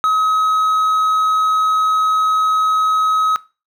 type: tone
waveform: triangle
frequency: 1274 Hz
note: D#6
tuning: 41 cents sharp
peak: -10 dBFS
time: 0.04-3.36 s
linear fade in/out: 0 ms
effects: noise-tail reverb RT60 0.3 s tail -19 dB re dry